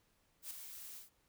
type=noise with ADSR envelope; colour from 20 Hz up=blue; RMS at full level=-43 dBFS; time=0.42-1.1 s; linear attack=86 ms; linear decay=5 ms; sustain=-7 dB; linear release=140 ms; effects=pink hiss -75 dBFS RMS until 1.28 s